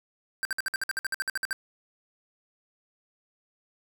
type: tone bursts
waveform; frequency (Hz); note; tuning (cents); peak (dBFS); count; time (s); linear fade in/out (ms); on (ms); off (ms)
square; 1568; G6; 0; -27; 15; 0.43-1.529; 0; 21; 56
effects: none